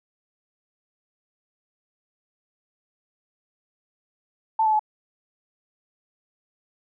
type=tone with pitch steps; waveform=sine; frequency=885 / 867 / 856 Hz; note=A5 / A5 / A5; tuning=+10 / -26 / -48 cents; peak=-17 dBFS; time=4.59-4.794 s; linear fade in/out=5 ms; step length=68 ms; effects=none

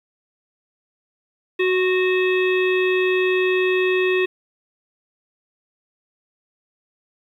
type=harmonic tone with a mistuned harmonic; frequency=370 Hz; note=F#4; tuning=in tune; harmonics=1 / 3 / 5 / 7 / 9 / 10; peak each=-17 / -32 / -26 / -25 / -36 / -37 dBFS; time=1.59-4.26 s; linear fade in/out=10 ms; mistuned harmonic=3; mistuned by=-25 cents; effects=9-bit

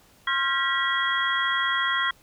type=tone cluster; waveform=sine; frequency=1065 / 1386 / 1601 / 1932 / 3287 Hz; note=C6 / F6 / G6 / B6 / G#7; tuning=+30 / -14 / +36 / -39 / -19 cents; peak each=-28 / -28 / -32 / -26 / -29 dBFS; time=0.27-2.11 s; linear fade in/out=5 ms; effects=pink hiss -57 dBFS RMS until 2.22 s

